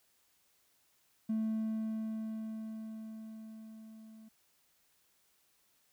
triangle tone with level ramp, 220 Hz, A3, in tune, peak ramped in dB -27 to -50 dBFS, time 1.29-4.29 s, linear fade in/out 10 ms, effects tanh soft clip ceiling -26 dBFS + white hiss -72 dBFS RMS until 5.92 s

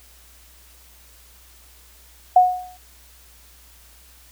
sine tone with exponential decay, 730 Hz, F#5, 24 cents flat, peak -6 dBFS, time 2.36-2.77 s, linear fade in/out 5 ms, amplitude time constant 87 ms, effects added 60 Hz sine -51 dBFS peak until 4.31 s + white hiss -51 dBFS RMS until 4.31 s

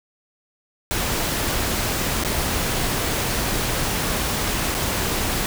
pink noise with dropouts, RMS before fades -23 dBFS, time 0.91-5.46 s, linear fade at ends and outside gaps 0 ms, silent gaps 2.237-2.248 / 4.743-4.749 s, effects none

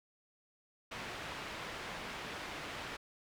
white low-pass noise, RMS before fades -44 dBFS, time 0.91-2.97 s, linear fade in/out 10 ms, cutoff 2400 Hz, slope 12 dB/octave, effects none

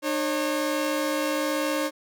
sawtooth tone pair together, 302.6 / 544.2 Hz, D#4 / C#5, -48 / -32 cents, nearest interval minor seventh, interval 1016 cents, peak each -23 dBFS, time 0.02-1.91 s, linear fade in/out 50 ms, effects none

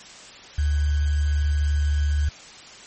sine tone with sample-and-hold, 73.42 Hz, D2, in tune, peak -18 dBFS, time 0.58-2.29 s, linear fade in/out 5 ms, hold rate 1575 Hz, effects white hiss -43 dBFS RMS until 2.86 s + MP3 32 kbps

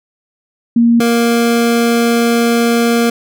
sine / 25% pulse tone pair in turn, 234.1 / 234.1 Hz, A#3 / A#3, +8 / +8 cents, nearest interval unison, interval 0 cents, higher neither, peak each -6 dBFS, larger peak neither, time 0.76-1 / 1-3.1 s, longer second, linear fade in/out 5 ms, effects none

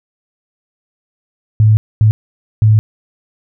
sine tone bursts at uneven times, 108.2 Hz, A2, 29 cents flat, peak -5 dBFS, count 3, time 1.6-1.77 / 2.01-2.11 / 2.62-2.79 s, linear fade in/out 0 ms, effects none

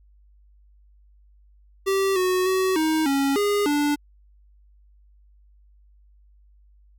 square tone with pitch steps, 388.6 / 368.2 / 376 / 315.1 / 276 / 409.6 / 292.2 Hz, G4 / F#4 / F#4 / D#4 / C#4 / G#4 / D4, -15 / -8 / +28 / +22 / -7 / -24 / -9 cents, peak -20 dBFS, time 1.86-3.96 s, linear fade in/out 20 ms, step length 300 ms, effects added 50 Hz sine -52 dBFS peak until 6.98 s

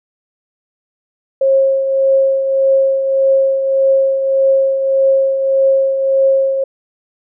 sine tone with tremolo, 539 Hz, C#5, 49 cents flat, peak -7 dBFS, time 1.41-6.64 s, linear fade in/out 5 ms, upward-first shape triangle, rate 1.7 Hz, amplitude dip 55%, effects none

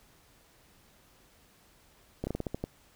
slowing click train, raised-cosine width 2 ms, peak -19 dBFS, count 8, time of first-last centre 2.24-2.64 s, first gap 30 ms, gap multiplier 1.21, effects pink hiss -62 dBFS RMS until 2.95 s

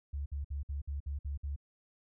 sine tone bursts, 71 Hz, C#2, 42 cents sharp, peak -34 dBFS, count 8, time 0.13-1.562 s, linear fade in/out 10 ms, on 130 ms, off 56 ms, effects none

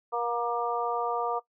harmonic tone with a mistuned harmonic, 237.7 Hz, A#3, 34 cents sharp, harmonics 2 / 3 / 4 / 5, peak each -32 / -32 / -32 / -32 dBFS, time 0.12-1.4 s, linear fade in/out 20 ms, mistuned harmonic 4, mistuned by -15 cents, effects noise-tail reverb RT60 0.1 s tail -19 dB re dry

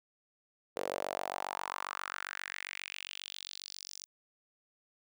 sawtooth tone with high-pass filter sweep, 47.42 Hz, F#1, 43 cents sharp, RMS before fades -41 dBFS, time 0.76-4.06 s, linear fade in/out 0 ms, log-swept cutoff 480 to 6000 Hz, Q 3.5, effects none

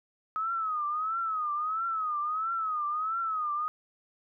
sine tone with vibrato, 1268 Hz, D#6, 32 cents sharp, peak -28 dBFS, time 0.36-3.68 s, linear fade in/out 0 ms, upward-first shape triangle, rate 1.5 Hz, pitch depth 140 cents each way, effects none

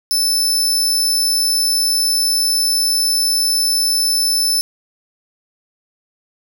sawtooth tone, 5274 Hz, E8, in tune, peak -11 dBFS, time 0.11-4.61 s, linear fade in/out 0 ms, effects none

